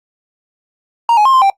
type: tone with pitch steps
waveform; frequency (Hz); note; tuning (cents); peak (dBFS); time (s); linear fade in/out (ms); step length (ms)
triangle; 932 / 841 / 1064 / 1043 / 786; A#5 / G#5 / C6 / C6 / G5; -1 / +22 / +29 / -6 / +4; -5; 1.09-1.5; 2; 82
effects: noise-tail reverb RT60 0.1 s tail -19 dB re dry + Opus 48 kbps